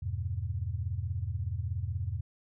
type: chord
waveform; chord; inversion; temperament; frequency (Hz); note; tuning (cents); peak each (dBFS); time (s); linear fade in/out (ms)
sine; E minor; none; just; 82.41 / 98.89 / 123.61; E2 / G2 / B2; 0 / +16 / +2; -35 / -34 / -38; 0.02-2.21; 10
effects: none